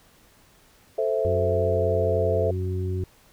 sine chord, A minor, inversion none, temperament equal, 440 / 523.3 / 659.3 Hz, A4 / C5 / E5, 0 / 0 / 0 cents, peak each -25 / -26 / -26 dBFS, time 0.98-2.51 s, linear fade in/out 5 ms
harmonic tone, 92.5 Hz, F#2, in tune, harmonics 1 / 2 / 3 / 4, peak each -25 / -37 / -41 / -32 dBFS, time 1.25-3.04 s, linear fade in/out 0 ms
effects pink hiss -57 dBFS RMS until 3.32 s

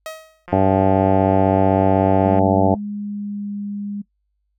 sawtooth tone with exponential decay, 635 Hz, D#5, 35 cents sharp, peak -22 dBFS, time 0.06-0.46 s, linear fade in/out 1 ms, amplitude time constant 86 ms
click train, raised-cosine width 0.5 ms, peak -21 dBFS, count 339, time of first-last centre 0.48-2.39 s, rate 177 Hz
harmonic tone, 96 Hz, G2, 36 cents flat, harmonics 1 / 2 / 3 / 4 / 5 / 6 / 7 / 8 / 9, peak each -21 / -21 / -19 / -24 / -24 / -22 / -20 / -23 / -24 dBFS, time 0.52-2.75 s, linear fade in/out 10 ms
sine tone with pitch glide, 207.7 to 203.4 Hz, G#3 to G#3, 0 to -36 cents, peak -24 dBFS, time 2.25-4.02 s, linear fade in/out 10 ms, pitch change -36 cents, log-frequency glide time 2.44-3.52 s
effects noise-tail reverb RT60 0.1 s tail -20 dB re dry + added 50 Hz sine -67 dBFS peak until 4.58 s

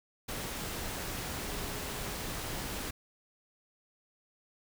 sine tone in noise, 411.1 Hz, G#4, 18 cents flat, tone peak -48 dBFS, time 1.38-2.15 s, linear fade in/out 10 ms, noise pink, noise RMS -38 dBFS, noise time 0.28-2.91 s, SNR -13 dB, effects none

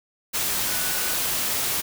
sine tone in noise, 1480 Hz, F#6, in tune, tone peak -36 dBFS, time 0.67-1.17 s, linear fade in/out 20 ms, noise white, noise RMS -25 dBFS, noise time 0.33-1.82 s, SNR -14 dB, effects none

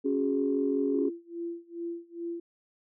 sine chord, C# suspended fourth, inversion none, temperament equal, 277.2 / 370 / 415.3 Hz, C#4 / F#4 / G#4, 0 / 0 / 0 cents, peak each -27 / -32 / -29 dBFS, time 0.04-1.1 s, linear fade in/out 20 ms
sine tone with tremolo, 340 Hz, F4, 46 cents flat, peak -31 dBFS, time 0.93-2.4 s, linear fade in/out 5 ms, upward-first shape sine, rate 2.4 Hz, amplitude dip 95%
effects tanh soft clip ceiling -14 dBFS

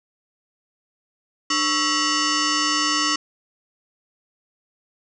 sine tone with frequency modulation, 2130 Hz, C7, 30 cents sharp, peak -18 dBFS, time 1.5-3.16 s, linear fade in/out 5 ms, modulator 810 Hz, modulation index 5.3, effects none

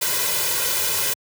white noise with comb filter, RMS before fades -22 dBFS, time 0.01-1.14 s, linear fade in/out 10 ms, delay 2 ms, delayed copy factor +0.85, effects high-pass 100 Hz 12 dB/octave

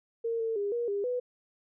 sine tone with pitch steps, 459.9 / 450.9 / 405.5 / 474.9 / 403.4 / 494.8 Hz, A#4 / A4 / G#4 / A#4 / G4 / B4, -23 / +42 / -41 / +32 / +50 / +3 cents, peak -28 dBFS, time 0.24-1.2 s, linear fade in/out 10 ms, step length 160 ms, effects none

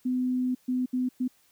sine tone bursts at uneven times, 252.8 Hz, B3, 41 cents sharp, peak -24 dBFS, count 4, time 0.05-0.55 / 0.68-0.86 / 0.93-1.09 / 1.2-1.28 s, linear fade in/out 10 ms, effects white hiss -64 dBFS RMS until 1.51 s

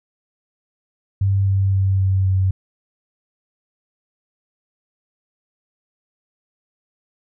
sine tone with pitch steps, 98 / 97.15 / 96.32 / 95.49 / 94.66 Hz, G2 / G2 / G2 / G2 / F#2, 0 / -15 / -30 / -45 / +40 cents, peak -14 dBFS, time 1.21-2.51 s, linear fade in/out 5 ms, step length 260 ms, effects none

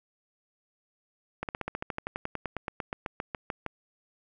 slowing click train, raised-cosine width 0.5 ms, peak -17 dBFS, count 23, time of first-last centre 1.43-3.663 s, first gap 58 ms, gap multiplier 1.05, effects none

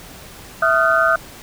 sine tone cluster, 658 / 1239 / 1390 / 1515 Hz, E5 / D#6 / F6 / F#6, -3 / -8 / -9 / +40 cents, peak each -18 dBFS, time 0.62-1.16 s, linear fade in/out 5 ms, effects pink hiss -39 dBFS RMS until 1.42 s

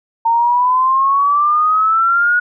sine exponential sweep, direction up, 911 to 1460 Hz, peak -10 dBFS, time 0.25-2.4 s, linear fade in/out 10 ms, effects none

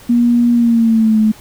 sine tone with pitch glide, 238.8 to 216.5 Hz, A#3 to A3, +42 to -28 cents, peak -8 dBFS, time 0.09-1.32 s, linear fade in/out 10 ms, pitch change -170 cents, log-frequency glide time 0.53-1.19 s, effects pink hiss -40 dBFS RMS until 1.4 s

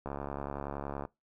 click train, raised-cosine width 1 ms, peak -23 dBFS, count 71, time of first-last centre 0.06-1.052 s, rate 70.6 Hz, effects noise-tail reverb RT60 0.2 s tail -22 dB re dry

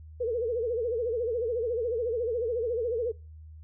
sine tone with vibrato, 467.9 Hz, A#4, 6 cents sharp, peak -26 dBFS, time 0.2-3.12 s, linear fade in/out 10 ms, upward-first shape sine, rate 14 Hz, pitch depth 120 cents each way, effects noise-tail reverb RT60 0.3 s tail -23 dB re dry + added 78 Hz sine -44 dBFS peak until 3.63 s

